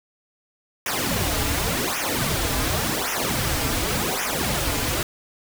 pink noise with flanger, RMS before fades -24 dBFS, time 0.86-5.03 s, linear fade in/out 2 ms, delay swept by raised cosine 0.23 to 5.53 ms, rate 0.89 Hz, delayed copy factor -0.9, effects none

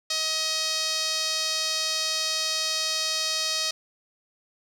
sawtooth tone with band-pass filter, 632 Hz, D#5, 27 cents sharp, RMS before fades -27 dBFS, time 0.1-3.71 s, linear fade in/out 5 ms, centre 4900 Hz, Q 2.7, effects none

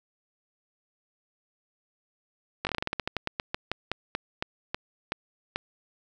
slowing click train, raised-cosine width 0.3 ms, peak -12 dBFS, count 22, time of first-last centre 2.65-5.56 s, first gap 19 ms, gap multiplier 1.17, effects 9-bit

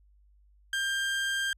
30% pulse tone, 1592 Hz, G6, 26 cents sharp, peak -25 dBFS, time 0.73-1.53 s, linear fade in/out 2 ms, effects added 50 Hz sine -58 dBFS peak until 1.57 s + low-pass 10000 Hz 12 dB/octave

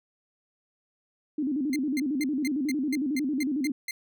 sine tone with vibrato, 280 Hz, C#4, 18 cents sharp, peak -25 dBFS, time 1.38-3.72 s, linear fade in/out 5 ms, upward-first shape square, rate 11 Hz, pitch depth 140 cents each way
sawtooth tone bursts, 2095 Hz, C7, 2 cents sharp, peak -27 dBFS, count 10, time 1.73-3.91 s, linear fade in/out 2 ms, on 29 ms, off 210 ms
effects none

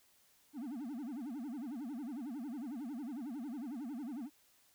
triangle tone with vibrato, 261.6 Hz, C4, in tune, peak -38 dBFS, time 0.53-4.3 s, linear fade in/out 50 ms, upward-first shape sine, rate 11 Hz, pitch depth 270 cents each way, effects white hiss -69 dBFS RMS until 4.74 s

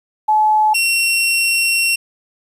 sine / sawtooth tone pair in turn, 858 / 2729 Hz, A5 / F7, -44 / -41 cents, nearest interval octave + minor sixth, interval 2003 cents, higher second, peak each -10 dBFS, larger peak neither, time 0.28-0.74 / 0.74-1.96 s, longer second, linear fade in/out 10 ms, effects resampled to 32000 Hz + 8-bit

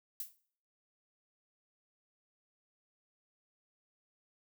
violet noise with exponential decay, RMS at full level -36 dBFS, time 0.2-0.35 s, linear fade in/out 2 ms, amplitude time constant 32 ms, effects noise-tail reverb RT60 0.5 s tail -17 dB re dry

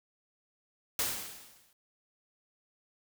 white noise with exponential decay, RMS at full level -29 dBFS, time 0.99-1.73 s, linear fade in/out 2 ms, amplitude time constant 160 ms, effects none

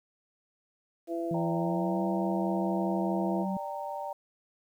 harmonic tone, 168 Hz, E3, 33 cents sharp, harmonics 2 / 3 / 4, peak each -32 / -39 / -35 dBFS, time 1.07-3.46 s, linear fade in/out 50 ms
sine tone with pitch glide, 167.8 to 190.54 Hz, E3 to G3, +31 to -49 cents, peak -30 dBFS, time 1.31-3.57 s, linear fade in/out 2 ms, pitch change +220 cents, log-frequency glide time 1.53-2.03 s
sine chord, G minor, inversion second, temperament equal with one note detuned, 587.3 / 784 / 923.2 Hz, D5 / G5 / Bb5, 0 / 0 / -17 cents, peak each -38 dBFS, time 1.34-4.13 s, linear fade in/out 5 ms
effects 10-bit

